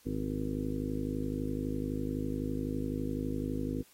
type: harmonic tone with a mistuned harmonic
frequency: 51.91 Hz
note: G#1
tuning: in tune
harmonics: 1 / 2 / 3 / 4 / 5 / 6 / 7 / 8 / 9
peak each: -40 / -41 / -40 / -46 / -35 / -41 / -43 / -47 / -43 dBFS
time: 0.05-3.83 s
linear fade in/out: 20 ms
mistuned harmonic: 9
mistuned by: +29 cents
effects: white hiss -62 dBFS RMS until 3.93 s + AAC 48 kbps